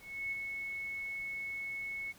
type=tone with ADSR envelope; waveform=sine; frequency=2200 Hz; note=C#7; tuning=14 cents flat; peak=-33 dBFS; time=0-2.13 s; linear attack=320 ms; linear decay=17 ms; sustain=-4 dB; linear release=26 ms; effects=pink hiss -59 dBFS RMS until 2.18 s